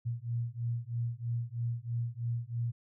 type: beating tone pair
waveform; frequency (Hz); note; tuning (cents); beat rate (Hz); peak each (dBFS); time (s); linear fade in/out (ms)
sine; 116.54 / 119.64; A#2 / A#2; 0 / +45; 3.1; -35 / -35; 0.05-2.72; 20
effects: none